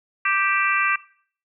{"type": "harmonic tone with a mistuned harmonic", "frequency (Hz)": 392, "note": "G4", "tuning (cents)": 0, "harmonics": [3, 4, 5, 6, 7], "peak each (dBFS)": [-23, -24, -25, -26, -26], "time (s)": [0.25, 0.96], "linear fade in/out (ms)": 5, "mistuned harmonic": 7, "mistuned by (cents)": -36, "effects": ["noise-tail reverb RT60 0.5 s tail -19 dB re dry"]}